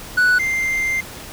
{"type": "tone pair in turn", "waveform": "triangle", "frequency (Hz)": [1480, 2093], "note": ["F#6", "C7"], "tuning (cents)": [0, 0], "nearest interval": "tritone", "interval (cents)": 600, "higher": "second", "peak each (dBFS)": [-10, -16], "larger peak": "first", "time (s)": [[0.17, 0.39], [0.39, 1.01]], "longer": "second", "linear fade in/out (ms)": 10, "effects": ["pink hiss -35 dBFS RMS until 1.32 s"]}